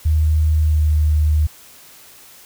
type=tone with pitch glide; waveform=sine; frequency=77.6 to 76.36 Hz; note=D#2 to D#2; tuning=-4 to -32 cents; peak=-12 dBFS; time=0.05-1.47 s; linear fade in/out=10 ms; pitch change=-28 cents; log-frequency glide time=0.6-0.89 s; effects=white hiss -44 dBFS RMS until 2.45 s